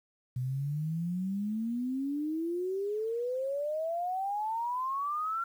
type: exponential sweep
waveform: sine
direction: up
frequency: 123.47 to 1381 Hz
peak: -30 dBFS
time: 0.36-5.44 s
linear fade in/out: 5 ms
effects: 10-bit